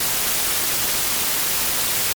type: noise with amplitude modulation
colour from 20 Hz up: white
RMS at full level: -18 dBFS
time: 0-2.13 s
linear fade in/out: 5 ms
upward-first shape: sine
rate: 282 Hz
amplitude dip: 60%
effects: MP3 96 kbps